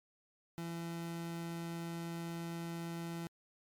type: tone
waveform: 30% pulse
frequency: 168.2 Hz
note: E3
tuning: 35 cents sharp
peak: -37 dBFS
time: 0.58-3.27 s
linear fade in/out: 0 ms
effects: MP3 96 kbps